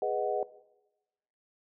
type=chord; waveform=sine; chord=G# minor seventh; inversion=none; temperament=equal; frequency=415.3 / 493.9 / 622.3 / 740 Hz; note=G#4 / B4 / D#5 / F#5; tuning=0 / 0 / 0 / 0 cents; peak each=-33 dBFS; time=0.02-0.43 s; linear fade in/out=2 ms; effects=noise-tail reverb RT60 1.0 s tail -18 dB re dry